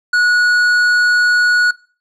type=tone with tanh clipping; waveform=sine; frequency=1460 Hz; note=F#6; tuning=24 cents flat; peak=-12 dBFS; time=0.13-1.71 s; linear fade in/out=5 ms; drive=9 dB; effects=noise-tail reverb RT60 0.4 s tail -21 dB re dry